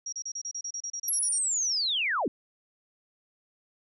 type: tone bursts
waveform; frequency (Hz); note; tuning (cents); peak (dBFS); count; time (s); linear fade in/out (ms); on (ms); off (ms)
sine; 5670; F8; +25; -32; 14; 0.06-1.386; 5; 65; 32
type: linear sweep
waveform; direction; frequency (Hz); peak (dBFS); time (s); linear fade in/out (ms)
sine; down; 11420 to 196; -25; 1.08-2.28; 2
effects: none